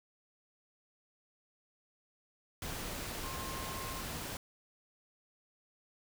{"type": "tone in noise", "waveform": "sine", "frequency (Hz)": 1063, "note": "C6", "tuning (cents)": 27, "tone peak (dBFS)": -45, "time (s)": [3.24, 4.01], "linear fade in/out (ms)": 2, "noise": "pink", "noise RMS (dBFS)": -41, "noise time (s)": [2.62, 4.37], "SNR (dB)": -7, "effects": []}